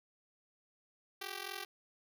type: ring-modulated tone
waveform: 5% pulse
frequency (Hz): 389.8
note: G4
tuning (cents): -10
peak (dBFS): -27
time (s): 1.21-1.65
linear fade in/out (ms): 5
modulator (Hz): 22
effects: none